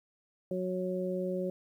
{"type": "harmonic tone", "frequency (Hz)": 183.8, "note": "F#3", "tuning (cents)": -11, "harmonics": [1, 2, 3], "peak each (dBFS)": [-35, -35, -35], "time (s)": [0.51, 1.5], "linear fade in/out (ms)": 2, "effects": ["11-bit"]}